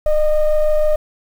triangle ring-modulated tone, 311.1 Hz, D#4, in tune, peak -5 dBFS, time 0.06-0.96 s, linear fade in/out 5 ms, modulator 298 Hz, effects tanh soft clip ceiling -5 dBFS + 7-bit

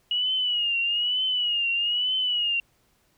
sine tone with vibrato, 2900 Hz, F#7, 35 cents flat, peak -22 dBFS, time 0.11-2.6 s, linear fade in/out 2 ms, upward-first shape triangle, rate 1.1 Hz, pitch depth 100 cents each way, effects pink hiss -66 dBFS RMS until 3.17 s

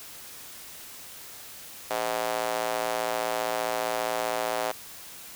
square tone with high-pass filter, 57.6 Hz, A#1, 20 cents flat, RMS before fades -29 dBFS, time 1.9-4.72 s, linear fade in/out 10 ms, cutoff 630 Hz, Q 2.2, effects white hiss -44 dBFS RMS until 5.35 s

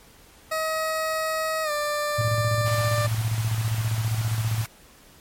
20% pulse tone with pitch glide, 635 to 592.5 Hz, D#5 to D5, +35 to +15 cents, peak -19 dBFS, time 0.51-3.07 s, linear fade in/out 10 ms, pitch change -120 cents, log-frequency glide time 1.63-1.71 s
sine tone with tremolo, 111.5 Hz, A2, 23 cents sharp, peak -20 dBFS, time 2.18-4.65 s, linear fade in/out 10 ms, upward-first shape square, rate 15 Hz, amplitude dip 50%
pink high-pass noise, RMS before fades -37 dBFS, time 2.66-4.66 s, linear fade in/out 0 ms, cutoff 620 Hz, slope 96 dB/octave
effects pink hiss -52 dBFS RMS until 5.2 s + MP3 64 kbps

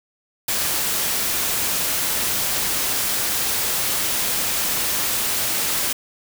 white noise, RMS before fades -22 dBFS, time 0.48-5.93 s, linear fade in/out 5 ms, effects none

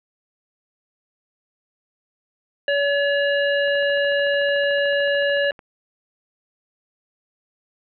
harmonic tone, 568 Hz, C#5, 42 cents sharp, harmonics 1 / 3 / 5 / 7, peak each -19 / -22 / -28 / -37 dBFS, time 2.68-5.51 s, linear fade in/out 2 ms
click train, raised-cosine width 0.5 ms, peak -27 dBFS, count 27, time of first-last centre 3.68-5.592 s, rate 13.6 Hz
effects none

